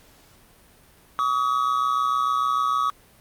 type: tone pair together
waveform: triangle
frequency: 1138.3 / 1265 Hz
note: C#6 / D#6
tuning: +46 / +28 cents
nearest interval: major second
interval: 182 cents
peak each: -21 dBFS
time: 1.19-2.9 s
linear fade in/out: 0 ms
effects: pink hiss -54 dBFS RMS until 3.2 s + Opus 48 kbps